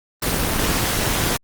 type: noise with amplitude modulation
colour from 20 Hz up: pink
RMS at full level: -17 dBFS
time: 0.22-1.37 s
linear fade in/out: 5 ms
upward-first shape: sine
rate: 233 Hz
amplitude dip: 80%
effects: Opus 24 kbps